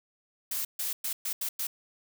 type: noise bursts at uneven times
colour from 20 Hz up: blue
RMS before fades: -32 dBFS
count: 6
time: 0.51-0.65 / 0.79-0.93 / 1.04-1.13 / 1.25-1.33 / 1.41-1.49 / 1.59-1.67 s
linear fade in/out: 5 ms
effects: none